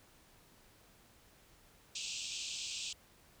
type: band-pass noise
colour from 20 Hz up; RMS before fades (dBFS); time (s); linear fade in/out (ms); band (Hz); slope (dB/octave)
pink; -42; 1.95-2.93; 5; 2500 to 8100; 96
effects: pink hiss -64 dBFS RMS until 3.4 s